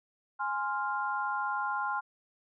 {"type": "chord", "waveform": "sine", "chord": "F minor", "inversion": "first", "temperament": "equal", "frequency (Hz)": [830.6, 1046.5, 1396.9], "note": ["Ab5", "C6", "F6"], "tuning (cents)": [0, 0, 0], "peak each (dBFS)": [-34, -34, -34], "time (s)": [0.39, 2.01], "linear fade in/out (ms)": 20, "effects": []}